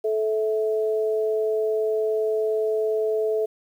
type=tone pair together; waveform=sine; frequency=435.1 / 652.5 Hz; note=A4 / E5; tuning=-19 / -18 cents; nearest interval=perfect fifth; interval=701 cents; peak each=-21 / -28 dBFS; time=0.04-3.46 s; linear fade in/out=10 ms; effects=9-bit